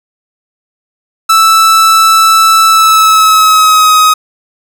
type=tone with pitch glide; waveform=45% pulse; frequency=1318.5 to 1261.9 Hz; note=E6 to D#6; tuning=0 to +24 cents; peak=-3 dBFS; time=1.29-4.14 s; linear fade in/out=10 ms; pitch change=-76 cents; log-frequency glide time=2.67-3.93 s; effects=none